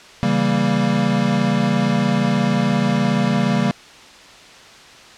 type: chord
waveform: square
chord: C# diminished seventh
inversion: none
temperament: equal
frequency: 138.59 / 164.81 / 196 / 233.1 Hz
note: C#3 / E3 / G3 / Bb3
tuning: 0 / 0 / 0 / 0 cents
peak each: -23 / -25 / -20 / -21 dBFS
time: 0.23-3.71 s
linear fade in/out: 0 ms
effects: white hiss -42 dBFS RMS until 5.17 s + low-pass 5000 Hz 12 dB/octave